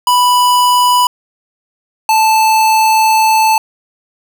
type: tone pair in turn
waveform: square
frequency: 987.8 / 877.9 Hz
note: B5 / A5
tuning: 0 / -4 cents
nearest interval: major second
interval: 204 cents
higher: first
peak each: -8 dBFS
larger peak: neither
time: 0.07-1.07 / 2.09-3.58 s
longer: second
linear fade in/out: 2 ms
effects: none